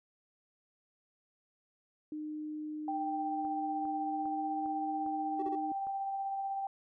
sine tone with pitch glide, 304.9 to 307.4 Hz, D#4 to D#4, -35 to -21 cents, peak -37 dBFS, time 2.12-5.72 s, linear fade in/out 2 ms, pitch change +14 cents, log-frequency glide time 4.07-4.46 s
sine tone with tremolo, 784 Hz, G5, in tune, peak -32 dBFS, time 2.88-6.67 s, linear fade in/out 2 ms, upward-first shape triangle, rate 16 Hz, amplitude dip 30%
click train, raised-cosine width 1 ms, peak -38 dBFS, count 7, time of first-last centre 3.45-5.869 s, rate 2.48 Hz
triangle tone bursts, 378.9 Hz, F#4, 41 cents sharp, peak -34 dBFS, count 3, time 5.39-5.555 s, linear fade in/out 5 ms, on 35 ms, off 30 ms
effects none

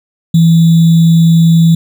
sine tone with sample-and-hold, 165.3 Hz, E3, 5 cents sharp, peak -3 dBFS, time 0.34-1.75 s, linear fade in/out 5 ms, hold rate 3675 Hz, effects none

